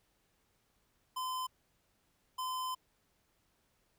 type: tone bursts at uneven times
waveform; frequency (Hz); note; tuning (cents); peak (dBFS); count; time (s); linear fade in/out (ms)
square; 1024; C6; -38; -36; 2; 1.16-1.47 / 2.38-2.75; 10
effects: pink hiss -75 dBFS RMS until 3.98 s